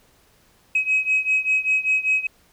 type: beating tone pair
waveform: sine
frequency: 2542 / 2547.1 Hz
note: D#7 / D#7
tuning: +36 / +40 cents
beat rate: 5.1 Hz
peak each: -19 / -21 dBFS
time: 0.75-2.27 s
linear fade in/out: 5 ms
effects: tanh soft clip ceiling -12 dBFS + pink hiss -58 dBFS RMS until 2.52 s